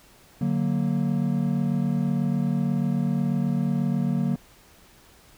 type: chord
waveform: triangle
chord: D augmented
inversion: none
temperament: equal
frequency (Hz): 146.83 / 185 / 233.1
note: D3 / F#3 / A#3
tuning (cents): 0 / 0 / 0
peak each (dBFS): -24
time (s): 0.41-4.36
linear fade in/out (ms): 5
effects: pink hiss -54 dBFS RMS until 5.37 s